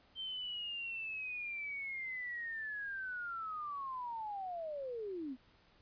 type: linear sweep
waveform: sine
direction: down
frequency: 3136 to 240 Hz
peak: -39 dBFS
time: 0.15-5.37 s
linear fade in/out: 50 ms
effects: pink hiss -67 dBFS RMS until 5.81 s + resampled to 11025 Hz